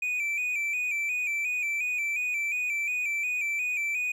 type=tone with vibrato; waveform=triangle; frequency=2404 Hz; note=D7; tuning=40 cents sharp; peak=-25 dBFS; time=0.02-4.12 s; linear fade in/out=5 ms; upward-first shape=square; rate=2.8 Hz; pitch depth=52 cents each way; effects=none